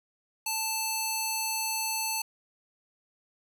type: tone with band-pass filter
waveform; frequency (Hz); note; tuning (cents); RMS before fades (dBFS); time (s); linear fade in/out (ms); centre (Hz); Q
square; 880; A5; 0; -31; 0.46-2.22; 5; 9800; 0.54
effects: none